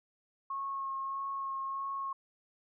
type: tone with vibrato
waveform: sine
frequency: 1088 Hz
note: C#6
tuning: 33 cents flat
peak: -34 dBFS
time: 0.5-2.13 s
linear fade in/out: 5 ms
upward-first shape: sine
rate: 1.6 Hz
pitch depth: 14 cents each way
effects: none